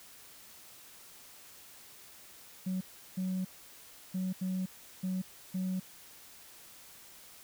sine tone bursts at uneven times, 186.2 Hz, F#3, 11 cents sharp, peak -29 dBFS, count 6, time 2.66-2.81 / 3.17-3.45 / 4.14-4.33 / 4.41-4.66 / 5.03-5.22 / 5.54-5.8 s, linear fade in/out 10 ms, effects tanh soft clip ceiling -29 dBFS + white hiss -54 dBFS RMS until 7.43 s

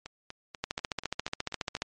two click trains, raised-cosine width 0.2 ms, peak -23 / -13 dBFS, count 8 / 18, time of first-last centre 0.06-1.767 / 0.64-1.821 s, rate 4.1 / 14.4 Hz, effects MP3 48 kbps

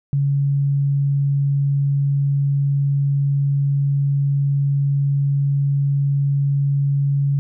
sine tone, 140.3 Hz, C#3, 21 cents sharp, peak -15 dBFS, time 0.13-7.39 s, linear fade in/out 0 ms, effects none

